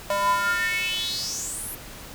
square tone with high-pass filter sweep, 200.4 Hz, G3, 38 cents sharp, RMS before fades -26 dBFS, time 0.1-1.75 s, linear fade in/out 2 ms, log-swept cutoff 710 to 12000 Hz, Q 6.4, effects pink hiss -41 dBFS RMS until 2.14 s

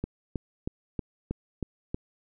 click train, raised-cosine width 3 ms, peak -17 dBFS, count 7, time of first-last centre 0.04-1.945 s, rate 3.15 Hz, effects none

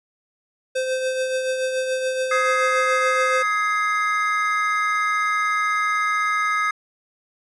square tone with tremolo, 518 Hz, C5, 17 cents flat, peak -20 dBFS, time 0.75-3.43 s, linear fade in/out 10 ms, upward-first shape triangle, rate 7 Hz, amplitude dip 45%
triangle chord, Ab major, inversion second, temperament equal with one note detuned, 1259 / 1661.2 / 2093 Hz, Eb6 / Ab6 / C7, +20 / 0 / 0 cents, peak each -19 / -25 / -23 dBFS, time 2.31-6.71 s, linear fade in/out 5 ms
effects resampled to 24000 Hz

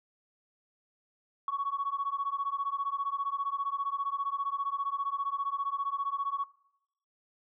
sine beating tone pair, 1108.7 / 1123.7 Hz, C#6 / C#6, 0 / +23 cents, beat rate 15 Hz, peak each -32 / -32 dBFS, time 1.48-6.44 s, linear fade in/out 2 ms, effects noise-tail reverb RT60 0.7 s tail -18 dB re dry + tanh soft clip ceiling -23 dBFS

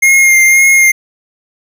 square tone with vibrato, 2129 Hz, C7, 30 cents sharp, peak -5 dBFS, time 0.02-0.92 s, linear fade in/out 10 ms, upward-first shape sine, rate 1.9 Hz, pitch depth 22 cents each way, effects none

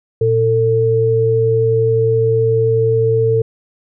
sine tone pair together, 116.3 / 448.1 Hz, A#2 / A4, -4 / +32 cents, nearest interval octave + major seventh, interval 2336 cents, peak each -16 / -12 dBFS, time 0.21-3.42 s, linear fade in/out 5 ms, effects none

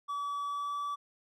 triangle tone with pitch glide, 1145 to 1152.3 Hz, D6 to D6, -44 to -33 cents, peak -31 dBFS, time 0.08-0.96 s, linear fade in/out 20 ms, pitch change +11 cents, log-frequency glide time 0.45-0.76 s, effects none

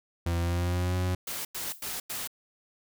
40% pulse tone with pitch glide, 85.4 to 91 Hz, F2 to F#2, -38 to -28 cents, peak -25 dBFS, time 0.26-1.15 s, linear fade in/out 5 ms, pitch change +110 cents, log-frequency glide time 0.39-0.95 s
white noise bursts, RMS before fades -35 dBFS, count 4, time 1.27-2.275 s, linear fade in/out 5 ms, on 180 ms, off 95 ms
violet noise with exponential decay, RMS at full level -35 dBFS, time 1.67-1.94 s, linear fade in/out 5 ms, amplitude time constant 58 ms
effects none

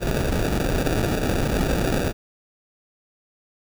pink noise with sample-and-hold, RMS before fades -22 dBFS, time 0-2.13 s, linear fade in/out 50 ms, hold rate 1050 Hz, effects none

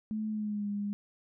sine tone with pitch glide, 216 to 204 Hz, A3 to G#3, -32 to -31 cents, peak -31 dBFS, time 0.11-0.93 s, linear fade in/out 0 ms, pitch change -99 cents, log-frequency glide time 0.29-0.68 s, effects none

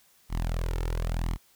sawtooth tone with flanger, 41.6 Hz, E1, 17 cents sharp, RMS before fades -29 dBFS, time 0.29-1.38 s, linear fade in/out 50 ms, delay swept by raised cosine 0.95 to 2.25 ms, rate 0.96 Hz, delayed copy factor +0.65, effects white hiss -62 dBFS RMS until 1.55 s

